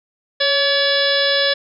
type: harmonic tone with a mistuned harmonic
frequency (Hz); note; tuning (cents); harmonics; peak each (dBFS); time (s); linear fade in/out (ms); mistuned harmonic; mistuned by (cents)
570; C#5; +48; 1 / 2 / 3 / 4 / 5 / 6 / 7 / 8 / 9; -19 / -31 / -20 / -30 / -28 / -21 / -22 / -31 / -24; 0.4-1.54; 10; 1; -38
effects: none